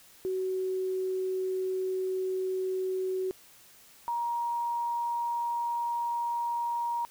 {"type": "tone pair in turn", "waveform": "sine", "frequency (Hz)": [374.8, 944.4], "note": ["F#4", "A#5"], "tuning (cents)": [22, 22], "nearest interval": "octave + major third", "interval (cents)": 1600, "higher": "second", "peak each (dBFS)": -28, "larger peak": "neither", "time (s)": [[0.25, 3.31], [4.08, 7.05]], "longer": "first", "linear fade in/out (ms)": 0, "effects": ["white hiss -56 dBFS RMS until 7.1 s"]}